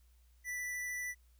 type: tone with vibrato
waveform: square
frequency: 1975.5 Hz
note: B6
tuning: in tune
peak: -38 dBFS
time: 0.44-1.15 s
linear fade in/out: 50 ms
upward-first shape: sine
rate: 13 Hz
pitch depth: 8 cents each way
effects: added 60 Hz sine -62 dBFS peak until 1.39 s + white hiss -75 dBFS RMS until 1.39 s